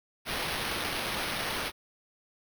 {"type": "noise with sample-and-hold", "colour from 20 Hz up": "violet", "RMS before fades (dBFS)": -33, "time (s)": [0.25, 1.72], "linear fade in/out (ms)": 50, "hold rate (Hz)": 7350, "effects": []}